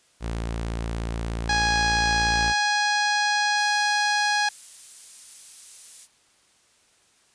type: tone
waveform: sawtooth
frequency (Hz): 56.8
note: A#1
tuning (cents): -44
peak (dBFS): -23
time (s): 0.2-2.54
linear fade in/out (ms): 50
type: harmonic tone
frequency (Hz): 830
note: G#5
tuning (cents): -1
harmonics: 1 / 2 / 3 / 4 / 5 / 6 / 7 / 8 / 9 / 10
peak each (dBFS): -24 / -24 / -32 / -34 / -30 / -33 / -35 / -42 / -46 / -45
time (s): 1.49-4.49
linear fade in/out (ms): 5
type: noise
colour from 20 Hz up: violet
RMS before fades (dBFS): -38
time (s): 3.55-6.08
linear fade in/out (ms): 50
effects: white hiss -61 dBFS RMS until 7.34 s + resampled to 22050 Hz